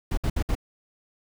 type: noise bursts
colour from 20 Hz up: brown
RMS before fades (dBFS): -24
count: 4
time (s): 0.11-0.552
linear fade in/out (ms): 5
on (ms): 64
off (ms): 62
effects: none